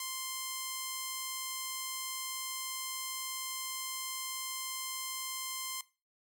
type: tone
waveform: 5% pulse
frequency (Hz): 1046.5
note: C6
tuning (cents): 0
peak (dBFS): -25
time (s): 0-5.81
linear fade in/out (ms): 2
effects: noise-tail reverb RT60 0.3 s tail -18 dB re dry